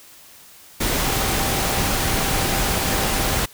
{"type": "tone in noise", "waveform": "sine", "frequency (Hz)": 782, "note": "G5", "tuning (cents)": -4, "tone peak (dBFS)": -31, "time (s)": [1.04, 3.39], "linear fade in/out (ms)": 10, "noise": "pink", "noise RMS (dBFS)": -21, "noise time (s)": [0.8, 3.46], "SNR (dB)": -13, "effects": ["white hiss -46 dBFS RMS until 3.53 s"]}